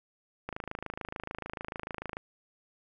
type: click train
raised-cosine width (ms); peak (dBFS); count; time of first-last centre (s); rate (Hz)
0.5; -21; 46; 0.49-2.169; 26.8
effects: none